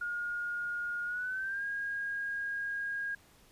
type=tone with pitch glide; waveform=sine; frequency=1427 to 1629.8 Hz; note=F6 to G#6; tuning=+37 to -33 cents; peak=-33 dBFS; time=0.01-3.15 s; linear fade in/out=5 ms; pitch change=+230 cents; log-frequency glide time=1.05-1.65 s; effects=pink hiss -62 dBFS RMS until 3.51 s + resampled to 32000 Hz